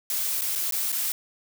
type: noise with dropouts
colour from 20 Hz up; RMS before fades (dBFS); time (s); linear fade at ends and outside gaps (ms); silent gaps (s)
blue; -27; 0.1-1.12; 1; 0.411-0.418 / 0.553-0.558 / 0.71-0.723 / 0.92-0.926
effects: none